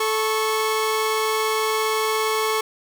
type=tone pair together; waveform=sawtooth; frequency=436.8 / 1100.7 Hz; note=A4 / C#6; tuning=-13 / -13 cents; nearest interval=octave + major third; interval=1600 cents; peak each=-18 / -20 dBFS; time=0-2.61 s; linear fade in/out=5 ms; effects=none